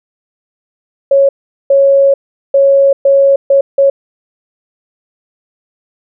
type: tone bursts at uneven times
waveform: sine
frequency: 552 Hz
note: C#5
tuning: 7 cents flat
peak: -4 dBFS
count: 6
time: 1.11-1.29 / 1.7-2.14 / 2.54-2.93 / 3.05-3.36 / 3.5-3.61 / 3.78-3.9 s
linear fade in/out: 5 ms
effects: none